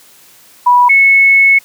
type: tone pair in turn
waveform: sine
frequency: 979 / 2198 Hz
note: B5 / C#7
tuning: -15 / -15 cents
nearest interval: octave + major second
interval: 1400 cents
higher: second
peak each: -4 dBFS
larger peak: neither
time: 0.66-0.89 / 0.89-1.59 s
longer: second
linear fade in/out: 10 ms
effects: white hiss -43 dBFS RMS until 1.64 s + high-pass 100 Hz 12 dB/octave